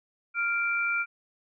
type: tone pair together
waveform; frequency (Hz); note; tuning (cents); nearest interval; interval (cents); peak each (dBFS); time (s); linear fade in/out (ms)
sine; 1396.7 / 2349; F6 / D7; 0 / 0; major sixth; 900; -27 / -28; 0.34-1.06; 50
effects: none